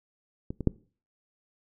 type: clicks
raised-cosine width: 3 ms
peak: -21 / -20 / -8 dBFS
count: 3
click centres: 0.505 / 0.607 / 0.673 s
effects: noise-tail reverb RT60 0.4 s tail -22 dB re dry